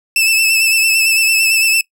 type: tone with vibrato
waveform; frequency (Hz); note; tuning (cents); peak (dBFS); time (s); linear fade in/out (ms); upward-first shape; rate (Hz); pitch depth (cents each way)
sawtooth; 2637; E7; 0; -7; 0.16-1.81; 2; sine; 8.9; 34
effects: noise-tail reverb RT60 0.1 s tail -22 dB re dry